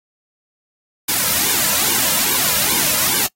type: noise with flanger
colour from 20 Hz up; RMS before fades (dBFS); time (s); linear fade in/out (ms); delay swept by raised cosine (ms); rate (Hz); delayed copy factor
white; -17; 1.08-3.27; 10; 1.5 to 2.7; 2.4; -0.8
effects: noise-tail reverb RT60 0.1 s tail -23 dB re dry + AAC 48 kbps